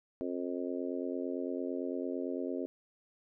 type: harmonic tone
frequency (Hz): 88.9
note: F2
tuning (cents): +31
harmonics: 3 / 4 / 5 / 6 / 7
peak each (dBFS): -37 / -39 / -41 / -43 / -44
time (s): 0.21-2.66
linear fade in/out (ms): 0
effects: none